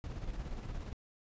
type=noise with tremolo; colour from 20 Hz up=brown; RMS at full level=-39 dBFS; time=0.04-0.93 s; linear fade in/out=0 ms; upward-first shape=square; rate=17 Hz; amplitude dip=40%; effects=resampled to 16000 Hz